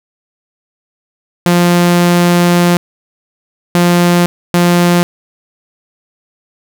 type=tone bursts at uneven times; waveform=sawtooth; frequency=174.8 Hz; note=F3; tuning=2 cents sharp; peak=-3 dBFS; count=3; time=1.46-2.77 / 3.75-4.26 / 4.54-5.03 s; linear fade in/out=0 ms; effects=none